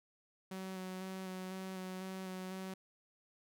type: tone with vibrato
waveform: sawtooth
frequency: 187.4 Hz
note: F#3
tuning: 22 cents sharp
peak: -38 dBFS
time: 0.51-2.74 s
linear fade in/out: 5 ms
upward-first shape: square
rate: 2 Hz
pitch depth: 14 cents each way
effects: none